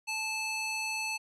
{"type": "tone with high-pass filter", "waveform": "square", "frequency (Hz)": 873, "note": "A5", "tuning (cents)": -14, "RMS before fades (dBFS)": -34, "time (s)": [0.07, 1.18], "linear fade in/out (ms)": 20, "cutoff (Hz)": 1900, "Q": 1.6, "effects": ["resampled to 24000 Hz"]}